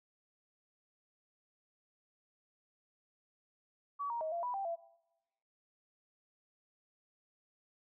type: tone with pitch steps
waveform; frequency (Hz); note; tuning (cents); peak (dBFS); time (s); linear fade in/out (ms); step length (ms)
sine; 1138 / 939 / 632 / 684 / 984 / 784 / 675; C#6 / A#5 / D#5 / F5 / B5 / G5 / E5; +45 / +12 / +27 / -36 / -7 / 0 / +41; -35; 3.99-4.76; 20; 110
effects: noise-tail reverb RT60 1.0 s tail -21 dB re dry